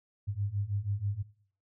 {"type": "beating tone pair", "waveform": "sine", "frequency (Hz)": [98, 104.2], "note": ["G2", "G#2"], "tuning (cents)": [0, 6], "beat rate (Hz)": 6.2, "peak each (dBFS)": [-34, -33], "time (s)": [0.27, 1.23], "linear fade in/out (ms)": 20, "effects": ["noise-tail reverb RT60 0.5 s tail -17 dB re dry"]}